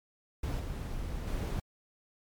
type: noise with level steps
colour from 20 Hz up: brown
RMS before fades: -33 / -37 / -33 dBFS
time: 0.43-1.6 s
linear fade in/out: 5 ms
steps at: 0.59 / 1.27 s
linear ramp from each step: 10 ms
effects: MP3 96 kbps